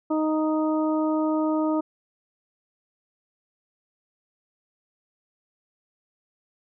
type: harmonic tone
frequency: 311.1 Hz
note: D#4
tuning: in tune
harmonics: 1 / 2 / 3 / 4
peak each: -22 / -28 / -32 / -34 dBFS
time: 0.1-1.81 s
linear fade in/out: 10 ms
effects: none